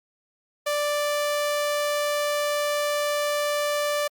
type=tone; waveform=sawtooth; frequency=587.3 Hz; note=D5; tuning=in tune; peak=-19 dBFS; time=0.66-4.08 s; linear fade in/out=10 ms; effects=Opus 48 kbps